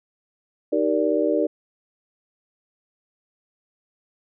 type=chord; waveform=sine; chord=Eb major seventh; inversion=none; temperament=just; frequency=311.1 / 388.9 / 466.7 / 583.4 Hz; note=Eb4 / G4 / Bb4 / D5; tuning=0 / -14 / +2 / -12 cents; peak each=-23 / -25 / -24 / -23 dBFS; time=0.72-1.47 s; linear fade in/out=10 ms; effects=none